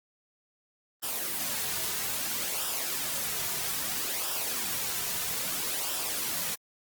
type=noise with flanger; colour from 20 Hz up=white; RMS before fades=-32 dBFS; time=1.02-6.56 s; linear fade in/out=20 ms; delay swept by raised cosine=0.46 to 3.76 ms; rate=0.61 Hz; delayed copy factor=-0.55; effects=Opus 24 kbps